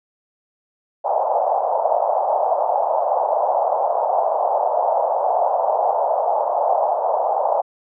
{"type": "band-pass noise", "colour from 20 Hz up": "pink", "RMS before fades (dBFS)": -19, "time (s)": [1.04, 7.62], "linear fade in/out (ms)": 20, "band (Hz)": [580, 880], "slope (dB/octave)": 48, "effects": []}